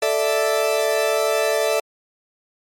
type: chord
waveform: 40% pulse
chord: A suspended fourth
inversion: none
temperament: equal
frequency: 440 / 587.3 / 659.3 Hz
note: A4 / D5 / E5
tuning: 0 / 0 / 0 cents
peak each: -21 dBFS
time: 0.02-1.8 s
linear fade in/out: 5 ms
effects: MP3 64 kbps